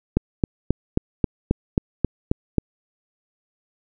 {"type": "click train", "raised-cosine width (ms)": 3, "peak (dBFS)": -4, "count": 10, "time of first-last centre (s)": [0.17, 2.583], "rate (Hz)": 3.73, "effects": []}